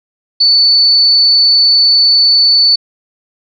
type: tone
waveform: sine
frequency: 4485 Hz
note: C#8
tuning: 19 cents sharp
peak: -5 dBFS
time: 0.4-2.76 s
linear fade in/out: 10 ms
effects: none